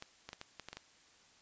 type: clicks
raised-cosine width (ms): 0.2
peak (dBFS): -27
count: 8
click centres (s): 0.024 / 0.29 / 0.331 / 0.414 / 0.597 / 0.686 / 0.73 / 0.77
effects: white hiss -64 dBFS RMS until 1.41 s + resampled to 16000 Hz